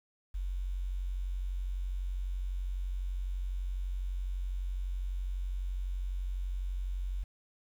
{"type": "tone with quantisation", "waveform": "sine", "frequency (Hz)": 45.97, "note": "F#1", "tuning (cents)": -10, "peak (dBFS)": -32, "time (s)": [0.34, 7.24], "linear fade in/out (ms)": 10, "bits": 10, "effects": []}